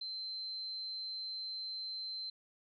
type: tone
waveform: sine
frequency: 4100 Hz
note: C8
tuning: 36 cents flat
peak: -39 dBFS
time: 0.01-2.3 s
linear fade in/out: 5 ms
effects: none